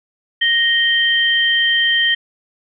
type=tone pair together; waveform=sine; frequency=1864.7 / 3136 Hz; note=A#6 / G7; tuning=0 / 0 cents; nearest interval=major sixth; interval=900 cents; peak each=-15 dBFS; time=0.41-2.15 s; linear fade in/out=10 ms; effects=none